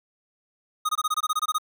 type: tone bursts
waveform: square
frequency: 1244.5 Hz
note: D#6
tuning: in tune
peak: -22 dBFS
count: 12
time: 0.85-1.584 s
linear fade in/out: 10 ms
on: 41 ms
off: 22 ms
effects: none